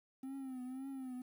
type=tone with vibrato; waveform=triangle; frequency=261.6 Hz; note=C4; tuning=in tune; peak=-40 dBFS; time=0.23-1.22 s; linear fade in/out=5 ms; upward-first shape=triangle; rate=1.9 Hz; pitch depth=86 cents each way; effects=11-bit